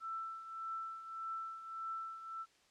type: tone with tremolo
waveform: sine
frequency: 1330 Hz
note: E6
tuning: 15 cents sharp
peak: -38 dBFS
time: 0-2.46 s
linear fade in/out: 50 ms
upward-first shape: triangle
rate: 1.7 Hz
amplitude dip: 70%
effects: white hiss -69 dBFS RMS until 2.7 s + low-pass 6000 Hz 12 dB/octave